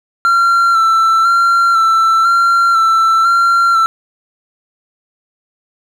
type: tone with vibrato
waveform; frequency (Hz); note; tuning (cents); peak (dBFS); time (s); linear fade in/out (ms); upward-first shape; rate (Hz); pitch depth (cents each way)
triangle; 1354; E6; +46; -6; 0.25-3.86; 0; square; 1; 25
effects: none